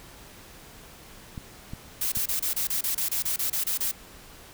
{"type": "clicks", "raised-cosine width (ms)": 5, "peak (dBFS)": -23, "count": 3, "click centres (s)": [1.378, 1.735, 2.172]}
{"type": "noise bursts", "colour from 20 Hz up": "blue", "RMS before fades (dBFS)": -27, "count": 14, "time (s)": [2.01, 3.914], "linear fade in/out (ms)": 5, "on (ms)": 110, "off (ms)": 28}
{"effects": ["pink hiss -48 dBFS RMS until 4.53 s"]}